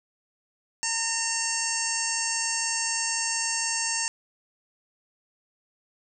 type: harmonic tone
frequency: 911 Hz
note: A#5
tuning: 40 cents flat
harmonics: 1 / 2 / 3 / 5 / 6 / 7 / 8 / 9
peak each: -36 / -34 / -35 / -36 / -34 / -31 / -33 / -33 dBFS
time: 0.83-4.08 s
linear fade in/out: 0 ms
effects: none